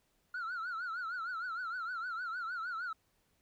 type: tone with vibrato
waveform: sine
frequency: 1399 Hz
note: F6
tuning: 3 cents sharp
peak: -34 dBFS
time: 0.34-2.93 s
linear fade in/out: 5 ms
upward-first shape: triangle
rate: 6.5 Hz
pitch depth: 150 cents each way
effects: tanh soft clip ceiling -35 dBFS + pink hiss -75 dBFS RMS until 3.41 s